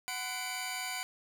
15% pulse tone cluster, 741 / 1014 / 2327 Hz, F#5 / B5 / D7, +2 / +45 / -17 cents, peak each -33 / -36 / -32 dBFS, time 0.08-1.03 s, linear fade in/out 0 ms, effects none

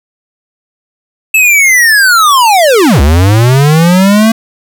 square linear two-way sweep, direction down then up, 2637 to 66.9 to 227.7 Hz, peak -4 dBFS, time 1.34-4.32 s, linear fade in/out 5 ms, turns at 3.01 s, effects none

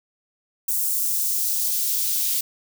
blue noise with high-pass filter sweep, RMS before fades -23 dBFS, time 0.68-2.41 s, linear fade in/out 5 ms, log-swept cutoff 8100 to 3100 Hz, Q 0.92, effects none

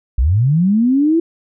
sine linear sweep, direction up, 52.7 to 339.6 Hz, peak -10 dBFS, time 0.18-1.2 s, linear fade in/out 5 ms, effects none

